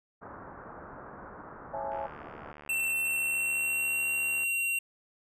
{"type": "low-pass noise", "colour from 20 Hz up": "white", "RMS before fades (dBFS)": -46, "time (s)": [0.21, 2.53], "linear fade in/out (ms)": 20, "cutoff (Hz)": 1500, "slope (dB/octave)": 48}
{"type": "chord", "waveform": "sine", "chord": "A major seventh", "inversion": "first", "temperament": "equal with one note detuned", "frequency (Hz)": [548.6, 659.3, 830.6, 880], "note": ["C#5", "E5", "G#5", "A5"], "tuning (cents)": [-18, 0, 0, 0], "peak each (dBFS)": [-38, -39, -36, -40], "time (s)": [1.73, 2.07], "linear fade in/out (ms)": 10}
{"type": "click train", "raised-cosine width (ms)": 0.5, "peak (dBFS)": -32, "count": 187, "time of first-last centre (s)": [1.92, 4.434], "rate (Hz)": 74}
{"type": "tone with pitch glide", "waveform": "square", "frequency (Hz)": [2695, 2747], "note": ["E7", "F7"], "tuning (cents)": [38, -29], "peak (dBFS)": -28, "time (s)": [2.69, 4.79], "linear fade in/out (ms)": 5, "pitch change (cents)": 33, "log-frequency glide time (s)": [2.87, 4.1]}
{"effects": []}